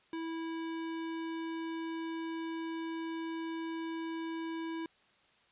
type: tone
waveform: square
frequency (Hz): 327.4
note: E4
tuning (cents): -12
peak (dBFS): -37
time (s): 0.13-4.86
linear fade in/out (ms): 2
effects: white hiss -67 dBFS RMS until 5.51 s + resampled to 8000 Hz